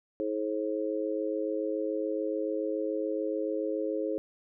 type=harmonic tone; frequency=107 Hz; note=A2; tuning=48 cents flat; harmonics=3 / 4 / 5; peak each=-33 / -33 / -33 dBFS; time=0.2-4.18 s; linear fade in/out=0 ms; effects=none